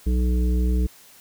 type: harmonic tone with a mistuned harmonic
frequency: 61.8 Hz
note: B1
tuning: 2 cents sharp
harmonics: 1 / 3 / 5 / 7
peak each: -18 / -28 / -32 / -35 dBFS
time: 0.06-0.87 s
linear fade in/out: 10 ms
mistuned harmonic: 1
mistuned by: -37 cents
effects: white hiss -50 dBFS RMS until 1.2 s